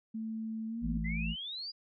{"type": "tone with pitch glide", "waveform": "sine", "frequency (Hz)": [221.7, 237.6], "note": ["A3", "A#3"], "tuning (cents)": [13, 33], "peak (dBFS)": -35, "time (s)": [0.14, 0.98], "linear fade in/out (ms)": 10, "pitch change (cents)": 120, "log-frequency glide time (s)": [0.68, 0.84]}
{"type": "harmonic tone", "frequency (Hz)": 55, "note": "A1", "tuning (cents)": 0, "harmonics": [1, 3, 4], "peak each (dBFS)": [-35, -36, -38], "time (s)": [0.81, 1.36], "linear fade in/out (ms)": 50}
{"type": "exponential sweep", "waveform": "sine", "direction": "up", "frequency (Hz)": [1975.5, 4936], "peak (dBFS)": -38, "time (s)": [1.04, 1.72], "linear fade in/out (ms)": 20}
{"effects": []}